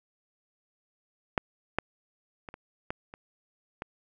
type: clicks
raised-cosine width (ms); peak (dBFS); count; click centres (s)
0.5; -9 / -10 / -25 / -27 / -17 / -28 / -20; 7; 1.378 / 1.786 / 2.488 / 2.541 / 2.905 / 3.139 / 3.821
effects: none